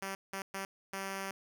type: tone bursts at uneven times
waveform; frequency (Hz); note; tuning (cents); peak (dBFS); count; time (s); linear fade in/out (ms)
5% pulse; 194.1; G3; -17; -26; 4; 0.02-0.15 / 0.33-0.42 / 0.54-0.65 / 0.93-1.31; 2
effects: none